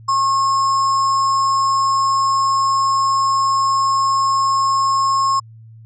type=tone with sample-and-hold; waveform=sine; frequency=1083 Hz; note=C#6; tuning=41 cents flat; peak=-13 dBFS; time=0.08-5.4 s; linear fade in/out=10 ms; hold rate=6300 Hz; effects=added 112 Hz sine -38 dBFS peak until 5.85 s + resampled to 16000 Hz